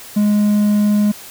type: tone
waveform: triangle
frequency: 208.1 Hz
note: G#3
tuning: 4 cents sharp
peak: -9 dBFS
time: 0.16-1.12 s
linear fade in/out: 10 ms
effects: white hiss -36 dBFS RMS until 1.3 s